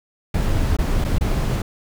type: noise with dropouts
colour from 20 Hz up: brown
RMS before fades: -19 dBFS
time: 0.34-1.62 s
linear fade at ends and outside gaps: 5 ms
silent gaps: 0.768-0.786 / 1.043-1.047 / 1.184-1.209 s
effects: none

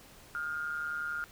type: tone with amplitude modulation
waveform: sine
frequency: 1411 Hz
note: F6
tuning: 17 cents sharp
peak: -30 dBFS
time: 0.35-1.24 s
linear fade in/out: 0 ms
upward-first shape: sine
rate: 151 Hz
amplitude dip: 65%
effects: pink hiss -55 dBFS RMS until 1.31 s

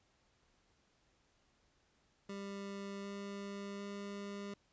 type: tone with pitch steps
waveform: 25% pulse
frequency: 198.8 / 200.1 / 201.3 Hz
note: G3 / G3 / G3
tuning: +25 / +36 / +46 cents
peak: -39 dBFS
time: 2.29-4.54 s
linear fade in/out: 5 ms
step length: 750 ms
effects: pink hiss -74 dBFS RMS until 4.72 s + resampled to 16000 Hz

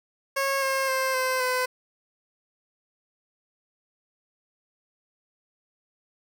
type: tone with pitch steps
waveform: 15% pulse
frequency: 546 / 536 / 526.2 / 516.5 / 507.1 Hz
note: C#5 / C5 / C5 / C5 / B4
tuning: -26 / +42 / +10 / -22 / +46 cents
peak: -17 dBFS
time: 0.36-1.66 s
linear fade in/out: 10 ms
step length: 260 ms
effects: none

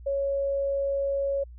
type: tone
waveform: sine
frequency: 554.4 Hz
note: C#5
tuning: in tune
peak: -24 dBFS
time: 0.06-1.44 s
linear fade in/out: 10 ms
effects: added 60 Hz sine -42 dBFS peak until 1.58 s

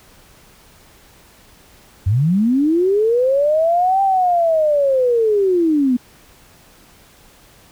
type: linear two-way sweep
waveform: sine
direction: up then down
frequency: 86.4 to 790 to 239 Hz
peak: -12 dBFS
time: 2.06-5.97 s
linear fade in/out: 10 ms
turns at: 4.02 s
effects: pink hiss -48 dBFS RMS until 7.71 s

